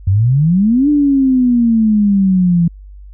sine exponential two-way sweep, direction up then down, 90.5 to 298.1 to 167.2 Hz, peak -8 dBFS, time 0.07-2.68 s, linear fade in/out 5 ms, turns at 0.89 s, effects added 49 Hz sine -32 dBFS peak until 3.13 s

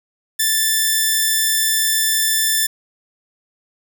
5% pulse tone, 1763 Hz, A6, 3 cents sharp, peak -4 dBFS, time 0.39-2.67 s, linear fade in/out 10 ms, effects 7-bit

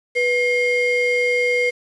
triangle ring-modulated tone, 1313 Hz, E6, 7 cents flat, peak -11 dBFS, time 0.15-1.71 s, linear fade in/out 20 ms, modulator 822 Hz, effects resampled to 22050 Hz + 7-bit

